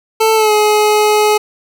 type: tone with pitch glide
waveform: 25% pulse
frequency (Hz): 442 to 423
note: A4 to G#4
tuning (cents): +8 to +32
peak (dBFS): -5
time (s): 0.2-1.38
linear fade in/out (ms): 10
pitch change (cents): -76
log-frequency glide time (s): 0.35-0.52
effects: none